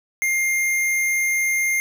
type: tone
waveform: square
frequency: 2114 Hz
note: C7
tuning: 17 cents sharp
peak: -19 dBFS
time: 0.22-1.8 s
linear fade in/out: 0 ms
effects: none